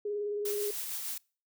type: tone with vibrato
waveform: sine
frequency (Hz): 413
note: G#4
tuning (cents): -10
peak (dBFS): -31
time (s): 0.05-0.71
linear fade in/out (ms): 5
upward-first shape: sine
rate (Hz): 19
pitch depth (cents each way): 25
type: noise with tremolo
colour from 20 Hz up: blue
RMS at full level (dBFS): -36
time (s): 0.45-1.18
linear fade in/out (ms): 5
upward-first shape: sine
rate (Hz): 6.6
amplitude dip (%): 30
effects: noise-tail reverb RT60 0.4 s tail -26 dB re dry